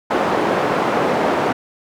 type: band-pass noise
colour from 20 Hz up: white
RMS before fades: -18 dBFS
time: 0.1-1.53 s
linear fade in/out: 10 ms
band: 220 to 820 Hz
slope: 12 dB/octave
effects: none